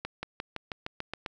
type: accelerating click train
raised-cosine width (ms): 0.3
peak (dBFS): -18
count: 9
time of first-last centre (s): 0.05-1.262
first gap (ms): 180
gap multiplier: 0.95
effects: none